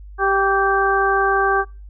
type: harmonic tone with a mistuned harmonic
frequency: 392 Hz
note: G4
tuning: in tune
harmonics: 1 / 2 / 3 / 4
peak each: -20 / -20 / -20 / -20 dBFS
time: 0.18-1.65 s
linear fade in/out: 50 ms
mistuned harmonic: 3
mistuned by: -27 cents
effects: noise-tail reverb RT60 0.3 s tail -22 dB re dry + added 50 Hz sine -35 dBFS peak until 1.89 s